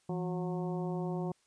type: harmonic tone with a mistuned harmonic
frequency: 181.9 Hz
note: F#3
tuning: 29 cents flat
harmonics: 1 / 2 / 3 / 4 / 5 / 6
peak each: -34 / -38 / -45 / -44 / -47 / -53 dBFS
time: 0.09-1.32 s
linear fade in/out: 5 ms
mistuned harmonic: 1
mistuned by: -130 cents
effects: white hiss -71 dBFS RMS until 1.46 s + resampled to 22050 Hz